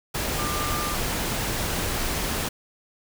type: tone in noise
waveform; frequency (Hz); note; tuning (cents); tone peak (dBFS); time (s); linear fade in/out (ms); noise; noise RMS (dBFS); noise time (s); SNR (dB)
sine; 1195; D6; +30; -30; 0.38-0.95; 10; pink; -27; 0.14-2.49; -6
effects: none